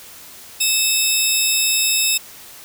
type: tone pair together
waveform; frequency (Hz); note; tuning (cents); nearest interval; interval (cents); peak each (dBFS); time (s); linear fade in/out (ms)
15% pulse; 2622 / 3708; E7 / A#7; -10 / -10; tritone; 600; -11; 0.6-2.18; 10
effects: white hiss -40 dBFS RMS until 2.64 s